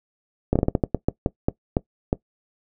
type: slowing click train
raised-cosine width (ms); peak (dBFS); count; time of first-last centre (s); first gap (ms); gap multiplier
2; -5; 13; 0.53-2.129; 26; 1.27
effects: noise-tail reverb RT60 0.1 s tail -20 dB re dry